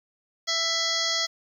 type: harmonic tone with a mistuned harmonic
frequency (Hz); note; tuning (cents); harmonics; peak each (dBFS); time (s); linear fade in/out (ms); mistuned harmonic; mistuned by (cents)
663; E5; +10; 1 / 2 / 3 / 5 / 6 / 7 / 8 / 9 / 10; -36 / -35 / -31 / -30 / -31 / -31 / -31 / -36 / -36; 0.47-1.27; 20; 6; +79
effects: 9-bit